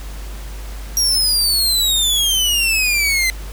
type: exponential sweep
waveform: sawtooth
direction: down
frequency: 5700 to 2044 Hz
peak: -11 dBFS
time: 0.97-3.3 s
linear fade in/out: 0 ms
effects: added 50 Hz sine -27 dBFS peak until 3.52 s + pink hiss -38 dBFS RMS until 3.52 s